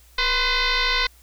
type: tone with frequency modulation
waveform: sine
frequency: 1046.5 Hz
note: C6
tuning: in tune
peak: -18 dBFS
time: 0.18-1.07 s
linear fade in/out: 5 ms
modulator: 510 Hz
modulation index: 6.9
effects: added 60 Hz sine -51 dBFS peak until 1.22 s + white hiss -55 dBFS RMS until 1.22 s